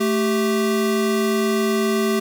square tone pair together, 220 / 390.4 Hz, A3 / G4, 0 / -7 cents, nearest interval minor seventh, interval 993 cents, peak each -21 dBFS, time 0-2.2 s, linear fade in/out 10 ms, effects none

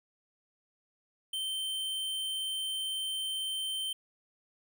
square tone, 3109 Hz, G7, 15 cents flat, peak -33 dBFS, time 1.33-3.93 s, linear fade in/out 5 ms, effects none

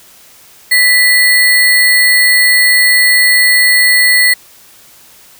sine tone with sample-and-hold, 1975.5 Hz, B6, in tune, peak -5 dBFS, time 0.71-4.34 s, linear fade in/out 10 ms, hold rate 6300 Hz, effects white hiss -41 dBFS RMS until 5.39 s

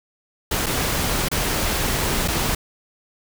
pink noise with dropouts, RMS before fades -22 dBFS, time 0.51-2.55 s, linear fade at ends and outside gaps 5 ms, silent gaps 0.661-0.665 / 1.286-1.314 / 2.278-2.282 s, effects none

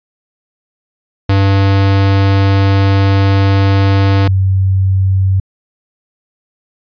square / sine tone pair in turn, 98 / 95.32 Hz, G2 / G2, 0 / -48 cents, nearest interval unison, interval 48 cents, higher first, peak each -8 dBFS, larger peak neither, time 1.29-4.28 / 4.28-5.4 s, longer first, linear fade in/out 5 ms, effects resampled to 11025 Hz

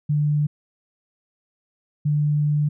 sine tone pair in turn, 148.3 / 148.3 Hz, D3 / D3, +17 / +17 cents, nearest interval unison, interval 0 cents, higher neither, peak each -17 dBFS, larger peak neither, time 0.09-0.47 / 2.05-2.69 s, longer second, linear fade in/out 10 ms, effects none

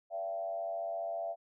sine tone with frequency modulation, 674 Hz, E5, 38 cents sharp, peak -34 dBFS, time 0.1-1.36 s, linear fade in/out 50 ms, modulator 94.8 Hz, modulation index 0.72, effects none

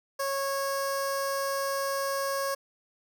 15% pulse tone with notch filter, 550 Hz, C#5, 14 cents flat, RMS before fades -30 dBFS, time 0.19-2.55 s, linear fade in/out 10 ms, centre 2400 Hz, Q 0.98, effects none

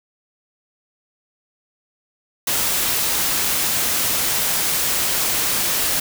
white noise, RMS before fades -20 dBFS, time 2.47-6 s, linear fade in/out 5 ms, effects none

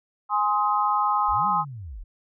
sine chord, Ab major, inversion none, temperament equal with one note detuned, 830.6 / 1046.5 / 1260.4 Hz, Ab5 / C6 / Eb6, 0 / 0 / +22 cents, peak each -24 dBFS, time 0.29-1.65 s, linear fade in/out 50 ms
sine linear two-way sweep, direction up then down, 30.87 to 201.3 to 30.87 Hz, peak -34 dBFS, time 1.28-2.04 s, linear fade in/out 10 ms, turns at 1.47 s
effects none

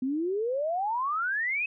sine exponential sweep, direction up, 250.4 to 2591 Hz, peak -26 dBFS, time 0.02-1.66 s, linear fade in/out 5 ms, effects none

